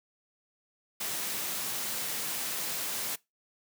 white high-pass noise, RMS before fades -34 dBFS, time 1-3.16 s, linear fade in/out 10 ms, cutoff 110 Hz, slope 24 dB/octave, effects noise-tail reverb RT60 0.2 s tail -22 dB re dry

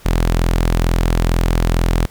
sawtooth tone, 42.21 Hz, E1, 42 cents sharp, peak -9 dBFS, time 0.05-2.06 s, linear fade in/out 10 ms, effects pink hiss -45 dBFS RMS until 2.1 s

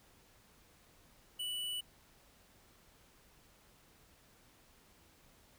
sine tone with hard clipping, 2960 Hz, F#7, in tune, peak -38 dBFS, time 1.39-1.81 s, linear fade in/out 10 ms, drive 16 dB, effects pink hiss -65 dBFS RMS until 5.58 s

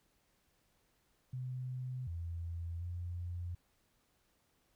sine tone with pitch steps, 127.4 / 84.5 / 87.5 Hz, C3 / E2 / F2, -46 / +43 / +4 cents, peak -38 dBFS, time 1.33-3.55 s, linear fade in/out 5 ms, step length 740 ms, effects pink hiss -75 dBFS RMS until 4.75 s

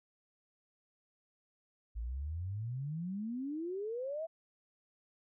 sine exponential sweep, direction up, 53 to 670 Hz, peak -36 dBFS, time 1.95-4.27 s, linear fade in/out 20 ms, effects none

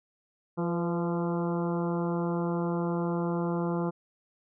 harmonic tone with a mistuned harmonic, 172.1 Hz, F3, 25 cents flat, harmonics 1 / 2 / 3 / 4 / 5 / 6 / 7 / 8, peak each -29 / -32 / -36 / -41 / -40 / -41 / -44 / -46 dBFS, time 0.57-3.91 s, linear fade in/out 20 ms, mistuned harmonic 3, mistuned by -38 cents, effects none

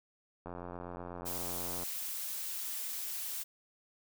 click train, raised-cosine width 1 ms, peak -29 dBFS, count 122, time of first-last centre 0.46-1.833 s, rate 88.1 Hz
blue noise, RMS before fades -39 dBFS, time 1.25-3.44 s, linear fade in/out 20 ms
effects none

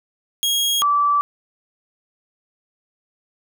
sawtooth / sine tone pair in turn, 3280 / 1159.7 Hz, G#7 / D6, -22 / -22 cents, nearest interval octave + tritone, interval 1800 cents, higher first, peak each -14 dBFS, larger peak neither, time 0.43-0.82 / 0.82-1.21 s, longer neither, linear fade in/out 0 ms, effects none

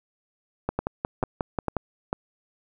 two click trains, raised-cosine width 1 ms, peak -11 / -11 dBFS, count 7 / 4, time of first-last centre 0.69-1.767 / 0.79-2.129 s, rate 5.57 / 2.24 Hz, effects none

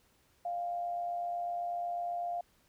sine tone with amplitude modulation, 698.5 Hz, F5, in tune, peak -31 dBFS, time 0.45-2.41 s, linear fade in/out 5 ms, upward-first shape sine, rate 108 Hz, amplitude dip 40%, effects pink hiss -69 dBFS RMS until 2.68 s

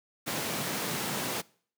pink high-pass noise, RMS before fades -33 dBFS, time 0.26-1.42 s, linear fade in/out 20 ms, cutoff 130 Hz, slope 24 dB/octave, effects noise-tail reverb RT60 0.5 s tail -23 dB re dry

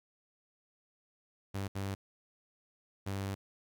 sawtooth tone bursts at uneven times, 98 Hz, G2, in tune, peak -31 dBFS, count 3, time 1.54-1.68 / 1.75-1.95 / 3.06-3.35 s, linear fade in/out 10 ms, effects 12-bit

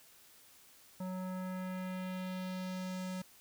square tone with low-pass filter sweep, 185 Hz, F#3, in tune, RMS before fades -40 dBFS, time 1-3.22 s, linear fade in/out 5 ms, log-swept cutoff 1000 to 9200 Hz, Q 1.2, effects white hiss -61 dBFS RMS until 3.4 s

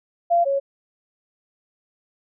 sine tone pair in turn, 688 / 553.1 Hz, F5 / C#5, -26 / -4 cents, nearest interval major third, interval 378 cents, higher first, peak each -14 / -18 dBFS, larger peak first, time 0.3-0.45 / 0.45-0.6 s, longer neither, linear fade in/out 20 ms, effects none

